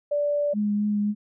sine tone, 583 Hz, D5, 13 cents flat, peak -21 dBFS, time 0.11-0.54 s, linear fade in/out 10 ms
sine tone with vibrato, 207.7 Hz, G#3, in tune, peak -21 dBFS, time 0.53-1.15 s, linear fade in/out 50 ms, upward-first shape triangle, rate 3.7 Hz, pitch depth 17 cents each way
effects none

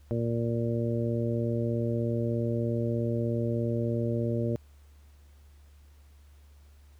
harmonic tone, 116.8 Hz, A#2, 4 cents sharp, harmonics 1 / 2 / 3 / 4 / 5, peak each -29 / -32 / -34 / -35 / -36 dBFS, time 0.11-4.56 s, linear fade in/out 0 ms, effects added 72 Hz sine -52 dBFS peak until 6.99 s + pink hiss -66 dBFS RMS until 6.99 s

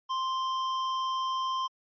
square tone, 1046.5 Hz, C6, in tune, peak -29 dBFS, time 0.09-1.68 s, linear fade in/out 20 ms, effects resampled to 11025 Hz

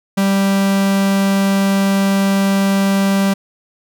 45% pulse tone, 196 Hz, G3, in tune, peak -12 dBFS, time 0.17-3.34 s, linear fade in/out 10 ms, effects none

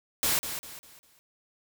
white noise with echo, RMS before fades -26 dBFS, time 0.23-0.39 s, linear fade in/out 0 ms, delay 200 ms, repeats 4, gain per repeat -9 dB, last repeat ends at 1.19 s, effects none

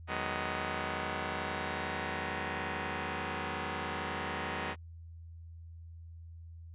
5% pulse chord, G# minor seventh, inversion second, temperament just, 155.74 / 186.89 / 207.7 / 249.2 Hz, D#3 / F#3 / G#3 / B3, +2 / +18 / 0 / +16 cents, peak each -29 dBFS, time 0.07-4.76 s, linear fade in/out 50 ms, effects added 83 Hz sine -46 dBFS peak until 6.74 s + resampled to 8000 Hz

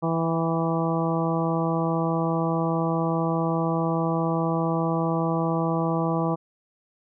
harmonic tone with a mistuned harmonic, 164.81 Hz, E3, in tune, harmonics 1 / 2 / 3 / 4 / 5 / 6 / 7, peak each -25 / -28 / -30 / -31 / -32 / -33 / -33 dBFS, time 0.02-6.36 s, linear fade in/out 20 ms, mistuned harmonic 5, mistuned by -22 cents, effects none

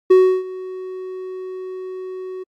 triangle tone with ADSR envelope, 372.3 Hz, F#4, 11 cents sharp, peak -4 dBFS, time 0.1-2.44 s, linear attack 11 ms, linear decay 320 ms, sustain -21 dB, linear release 16 ms, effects AAC 64 kbps

